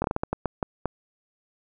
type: slowing click train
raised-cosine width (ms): 1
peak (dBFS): -11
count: 10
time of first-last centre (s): 0.02-0.857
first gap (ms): 22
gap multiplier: 1.34
effects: none